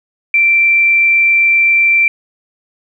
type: tone with frequency modulation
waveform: sine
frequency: 2349 Hz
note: D7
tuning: in tune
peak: -7 dBFS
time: 0.34-2.08 s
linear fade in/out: 2 ms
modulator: 27.7 Hz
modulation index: 0.27
effects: 8-bit